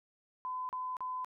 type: tone bursts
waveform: sine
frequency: 1014 Hz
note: B5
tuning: 45 cents sharp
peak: -35 dBFS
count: 3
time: 0.45-1.246 s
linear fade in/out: 0 ms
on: 240 ms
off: 38 ms
effects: none